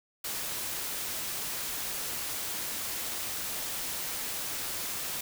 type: noise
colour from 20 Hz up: white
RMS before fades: -35 dBFS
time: 0.24-5.21 s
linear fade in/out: 5 ms
effects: none